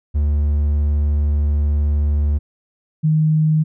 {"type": "tone pair in turn", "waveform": ["triangle", "sine"], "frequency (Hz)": [73.42, 155.57], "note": ["D2", "D#3"], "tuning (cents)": [0, 0], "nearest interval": "octave + minor second", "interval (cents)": 1300, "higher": "second", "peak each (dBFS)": -12, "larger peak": "neither", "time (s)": [[0.14, 2.39], [3.03, 3.64]], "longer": "first", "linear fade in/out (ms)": 20, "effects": []}